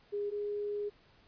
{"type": "tone pair in turn", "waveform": "sine", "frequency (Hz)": [409.6, 412.7], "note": ["G#4", "G#4"], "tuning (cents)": [-24, -11], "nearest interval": "unison", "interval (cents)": 13, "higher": "second", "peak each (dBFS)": [-32, -33], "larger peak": "first", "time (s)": [[0.12, 0.31], [0.31, 0.9]], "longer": "second", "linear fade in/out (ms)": 20, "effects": ["pink hiss -64 dBFS RMS until 1.27 s", "resampled to 11025 Hz"]}